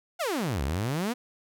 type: exponential two-way sweep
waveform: sawtooth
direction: down then up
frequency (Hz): 756 to 63.3 to 256.9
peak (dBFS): -23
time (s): 0.19-1.14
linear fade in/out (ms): 20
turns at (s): 0.63
effects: none